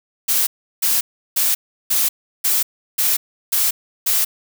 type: noise bursts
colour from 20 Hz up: blue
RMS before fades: -17 dBFS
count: 8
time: 0.28-4.25 s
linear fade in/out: 10 ms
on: 190 ms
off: 350 ms
effects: none